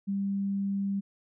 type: tone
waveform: sine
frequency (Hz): 197.8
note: G3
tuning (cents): +16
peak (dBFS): -27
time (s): 0.07-1.01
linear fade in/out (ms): 20
effects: none